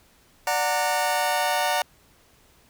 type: chord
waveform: sawtooth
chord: D augmented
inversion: none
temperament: just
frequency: 587.3 / 734.2 / 917.7 Hz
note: D5 / F#5 / A#5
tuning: 0 / -14 / -27 cents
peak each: -24 / -21 / -22 dBFS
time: 0.47-1.82 s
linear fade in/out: 2 ms
effects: pink hiss -58 dBFS RMS until 2.69 s